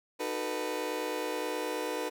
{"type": "chord", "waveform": "30% pulse", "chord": "B dominant seventh", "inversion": "first", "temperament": "just", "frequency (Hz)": [308.7, 370.4, 444.5, 493.9], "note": ["D#4", "F#4", "A4", "B4"], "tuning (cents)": [-14, 2, 18, 0], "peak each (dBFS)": [-36, -38, -35, -33], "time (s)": [0.19, 2.1], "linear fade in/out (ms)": 20, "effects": []}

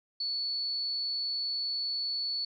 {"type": "tone", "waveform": "sine", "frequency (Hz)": 4435, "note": "C#8", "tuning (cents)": 0, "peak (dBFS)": -30, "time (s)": [0.2, 2.45], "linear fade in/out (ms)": 5, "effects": []}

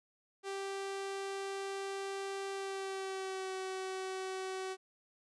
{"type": "tone with pitch glide", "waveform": "sawtooth", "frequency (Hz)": [391.6, 378], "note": ["G4", "F#4"], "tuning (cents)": [-2, 37], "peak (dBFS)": -34, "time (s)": [0.43, 4.77], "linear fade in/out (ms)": 50, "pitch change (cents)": -61, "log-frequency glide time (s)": [2.52, 3.53], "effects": ["resampled to 22050 Hz"]}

